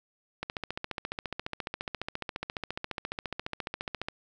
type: click train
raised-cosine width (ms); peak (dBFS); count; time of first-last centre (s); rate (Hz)
0.3; -17; 54; 0.43-4.085; 14.5
effects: none